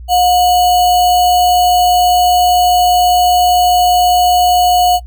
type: tone with sample-and-hold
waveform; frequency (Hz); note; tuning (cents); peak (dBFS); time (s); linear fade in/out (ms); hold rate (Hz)
sine; 719; F#5; -50; -7; 0.08-5; 50; 3675
effects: noise-tail reverb RT60 0.1 s tail -21 dB re dry + added 60 Hz sine -27 dBFS peak until 5.06 s